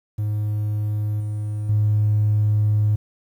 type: tone with level steps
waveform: triangle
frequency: 105.5 Hz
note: G#2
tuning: 28 cents sharp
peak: -18 / -21 / -12 dBFS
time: 0.18-2.96 s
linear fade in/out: 10 ms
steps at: 1.2 / 1.69 s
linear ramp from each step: 5 ms
effects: tanh soft clip ceiling -12 dBFS + 9-bit